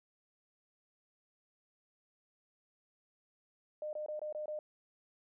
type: tone bursts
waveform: sine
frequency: 607 Hz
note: D#5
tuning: 43 cents flat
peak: -37 dBFS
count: 6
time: 3.82-4.59 s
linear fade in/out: 2 ms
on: 110 ms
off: 22 ms
effects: none